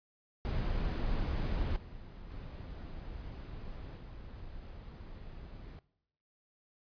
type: noise with level steps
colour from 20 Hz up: brown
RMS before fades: -33 / -48 / -44 / -47 dBFS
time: 0.45-5.79 s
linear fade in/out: 0 ms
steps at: 1.76 / 2.3 / 3.97 s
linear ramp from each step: 5 ms
effects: noise-tail reverb RT60 0.8 s tail -20 dB re dry + resampled to 11025 Hz